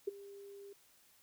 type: tone with ADSR envelope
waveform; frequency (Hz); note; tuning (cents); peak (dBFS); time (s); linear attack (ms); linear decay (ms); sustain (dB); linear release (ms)
sine; 400; G4; +35; -30; 0.07-0.73; 10; 17; -19; 4
effects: white hiss -67 dBFS RMS until 1.22 s